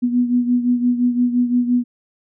sine beating tone pair, 243.7 / 249.5 Hz, B3 / B3, -23 / +18 cents, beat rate 5.8 Hz, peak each -15 / -21 dBFS, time 0.02-1.84 s, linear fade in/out 20 ms, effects none

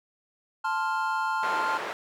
triangle chord, F major, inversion first, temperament equal, 880 / 1046.5 / 1396.9 Hz, A5 / C6 / F6, 0 / 0 / 0 cents, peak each -27 / -29 / -28 dBFS, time 0.64-1.78 s, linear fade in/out 10 ms
white band-pass noise, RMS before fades -34 dBFS, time 1.43-1.93 s, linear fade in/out 0 ms, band 400 to 1400 Hz, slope 12 dB/octave
effects none

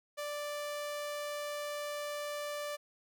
sawtooth tone, 587.3 Hz, D5, in tune, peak -33 dBFS, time 0.17-2.77 s, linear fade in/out 20 ms, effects none

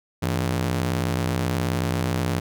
sawtooth ring-modulated tone, 126.5 Hz, B2, 42 cents sharp, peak -15 dBFS, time 0.22-2.4 s, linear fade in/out 10 ms, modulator 33.9 Hz, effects none

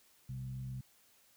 sine tone with frequency modulation, 128.4 Hz, C3, 32 cents flat, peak -39 dBFS, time 0.29-0.81 s, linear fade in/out 5 ms, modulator 67.8 Hz, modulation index 0.5, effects white hiss -67 dBFS RMS until 1.36 s

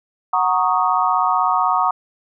sine chord, D# minor seventh, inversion first, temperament equal, 740 / 932.3 / 1108.7 / 1244.5 Hz, F#5 / A#5 / C#6 / D#6, 0 / 0 / 0 / 0 cents, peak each -20 dBFS, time 0.33-1.91 s, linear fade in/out 5 ms, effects none

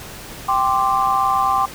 sine chord, G suspended fourth, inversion none, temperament equal, 784 / 1046.5 / 1174.7 Hz, G5 / C6 / D6, 0 / 0 / 0 cents, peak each -19 dBFS, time 0.48-1.66 s, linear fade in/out 10 ms, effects pink hiss -35 dBFS RMS until 1.74 s

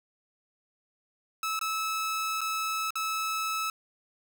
sawtooth tone with dropouts, 1302 Hz, E6, 22 cents flat, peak -25 dBFS, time 1.43-3.7 s, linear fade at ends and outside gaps 2 ms, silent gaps 1.592-1.612 / 2.408-2.414 / 2.906-2.955 s, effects none

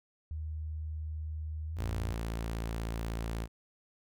sine tone with pitch glide, 77.78 to 88.32 Hz, D#2 to F2, 0 to +20 cents, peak -35 dBFS, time 0.31-2.13 s, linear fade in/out 0 ms, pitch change +220 cents, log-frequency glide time 1.67-1.87 s
sawtooth tone, 56.3 Hz, A1, 40 cents sharp, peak -30 dBFS, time 1.76-3.48 s, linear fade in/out 50 ms
effects none

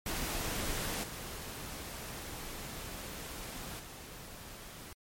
pink noise with level steps, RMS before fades -36 / -43 / -48 dBFS, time 0.06-4.93 s, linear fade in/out 2 ms, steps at 1.03 / 3.79 s, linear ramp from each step 10 ms, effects MP3 64 kbps

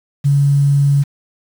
sine tone with quantisation, 141.4 Hz, C#3, 35 cents sharp, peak -9 dBFS, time 0.24-1.04 s, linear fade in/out 20 ms, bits 6, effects none

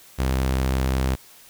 sawtooth tone, 65.41 Hz, C2, in tune, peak -16 dBFS, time 0.18-1.16 s, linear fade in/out 20 ms, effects white hiss -49 dBFS RMS until 1.49 s

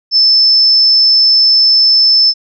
sine tone, 5270 Hz, E8, 1 cent flat, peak -5 dBFS, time 0.11-2.34 s, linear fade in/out 50 ms, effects none

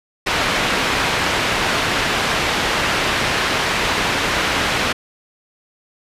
white low-pass noise, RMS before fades -19 dBFS, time 0.26-4.93 s, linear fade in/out 10 ms, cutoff 2700 Hz, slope 12 dB/octave, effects resampled to 32000 Hz

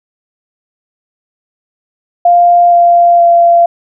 sine tone with pitch steps, 698.5 / 692.5 / 686.5 Hz, F5 / F5 / F5, 0 / -15 / -30 cents, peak -3 dBFS, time 2.25-3.66 s, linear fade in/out 5 ms, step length 470 ms, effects none

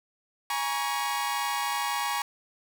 sawtooth tone cluster, 828 / 951 / 1118 Hz, G#5 / A#5 / C#6, -5 / +34 / +14 cents, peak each -28 dBFS, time 0.5-2.22 s, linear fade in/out 2 ms, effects none

